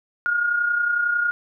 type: tone pair together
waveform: sine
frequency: 1398 / 1429 Hz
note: F6 / F6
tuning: +1 / +39 cents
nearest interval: unison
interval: 38 cents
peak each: -28 / -19 dBFS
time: 0.26-1.31 s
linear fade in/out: 0 ms
effects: none